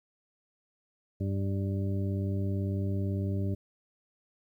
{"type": "harmonic tone", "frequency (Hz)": 98, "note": "G2", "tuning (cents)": 0, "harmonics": [1, 2, 3, 4, 6], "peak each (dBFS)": [-29, -35, -39, -41, -45], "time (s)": [1.2, 3.55], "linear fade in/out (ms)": 10, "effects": ["11-bit"]}